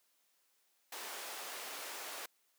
pink high-pass noise, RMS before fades -45 dBFS, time 0.92-2.26 s, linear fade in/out 5 ms, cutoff 510 Hz, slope 12 dB/octave, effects white hiss -75 dBFS RMS until 2.58 s + high-pass 300 Hz 12 dB/octave

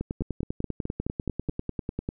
two click trains, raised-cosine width 3 ms, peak -16 / -17 dBFS, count 22 / 7, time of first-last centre 0.01-2.089 / 0.22-1.488 s, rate 10.1 / 4.73 Hz, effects none

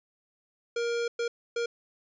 square tone bursts at uneven times, 470 Hz, A#4, 14 cents sharp, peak -28 dBFS, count 3, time 0.76-1.08 / 1.19-1.28 / 1.56-1.66 s, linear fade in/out 5 ms, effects resampled to 16000 Hz

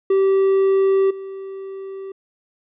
triangle tone with level steps, 387.5 Hz, G4, 20 cents flat, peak -11 / -27 dBFS, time 0.1-2.12 s, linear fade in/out 5 ms, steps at 1.1 s, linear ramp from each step 10 ms, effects resampled to 8000 Hz

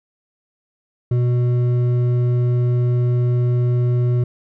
sine tone with hard clipping, 122.5 Hz, B2, 14 cents flat, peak -16 dBFS, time 1.11-4.24 s, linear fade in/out 5 ms, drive 7 dB, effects none

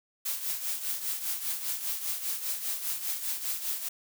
blue noise with tremolo, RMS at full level -30 dBFS, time 0.25-3.89 s, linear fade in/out 10 ms, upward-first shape triangle, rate 5 Hz, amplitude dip 70%, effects none

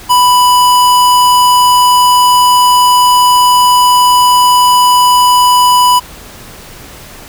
square tone, 990 Hz, B5, 4 cents sharp, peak -5 dBFS, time 0.09-6 s, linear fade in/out 20 ms, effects pink hiss -32 dBFS RMS until 7.28 s

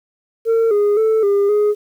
sine tone with pitch steps, 454.8 / 412 / 440.7 / 402.2 / 417.5 Hz, A#4 / G#4 / A4 / G4 / G#4, -43 / -14 / +3 / +44 / +9 cents, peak -9 dBFS, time 0.45-1.75 s, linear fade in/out 50 ms, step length 260 ms, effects tanh soft clip ceiling -11 dBFS + 8-bit

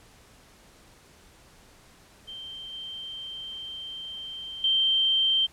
sine tone with level steps, 3136 Hz, G7, in tune, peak -37 / -35 / -20 dBFS, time 2.27-5.47 s, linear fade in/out 20 ms, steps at 2.73 / 4.64 s, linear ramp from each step 2 ms, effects pink hiss -55 dBFS RMS until 5.52 s + low-pass 11000 Hz 12 dB/octave

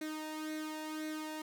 sawtooth tone with flanger, 310 Hz, D#4, 6 cents flat, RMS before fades -41 dBFS, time 0.01-1.42 s, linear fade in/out 5 ms, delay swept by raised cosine 0.49 to 1.14 ms, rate 1.9 Hz, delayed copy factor +0.65, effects none

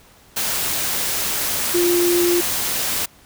sine tone in noise, 349.2 Hz, F4, in tune, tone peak -15 dBFS, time 1.74-2.41 s, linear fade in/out 10 ms, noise white, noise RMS -22 dBFS, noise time 0.36-3.06 s, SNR +4 dB, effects pink hiss -50 dBFS RMS until 3.25 s

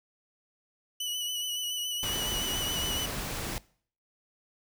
sawtooth tone with vibrato, 2960 Hz, F#7, in tune, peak -28 dBFS, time 1-3.06 s, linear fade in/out 5 ms, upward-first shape sine, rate 7.1 Hz, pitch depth 32 cents each way
pink noise, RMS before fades -35 dBFS, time 2.03-3.58 s, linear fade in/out 0 ms
effects noise-tail reverb RT60 0.5 s tail -21 dB re dry

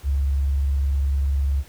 sine tone with vibrato, 69.3 Hz, C#2, in tune, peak -18 dBFS, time 0.03-1.64 s, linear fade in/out 50 ms, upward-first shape sine, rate 20 Hz, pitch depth 120 cents each way, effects pink hiss -49 dBFS RMS until 1.68 s

